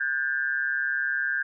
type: tone with amplitude modulation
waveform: sine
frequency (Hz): 1600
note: G6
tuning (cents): +35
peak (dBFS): -20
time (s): 0-1.43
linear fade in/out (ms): 10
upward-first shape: sine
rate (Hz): 140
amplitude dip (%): 90
effects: none